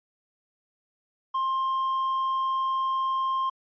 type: tone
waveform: triangle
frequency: 1058 Hz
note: C6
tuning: 19 cents sharp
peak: -22 dBFS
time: 1.34-3.5 s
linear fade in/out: 10 ms
effects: resampled to 11025 Hz